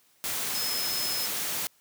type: tone in noise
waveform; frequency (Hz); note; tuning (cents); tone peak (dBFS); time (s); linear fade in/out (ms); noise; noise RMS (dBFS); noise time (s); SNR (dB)
sine; 5160; E8; -38; -31; 0.55-1.26; 0; white; -31; 0.24-1.67; -3
effects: white hiss -64 dBFS RMS until 1.8 s + high-pass 100 Hz 12 dB/octave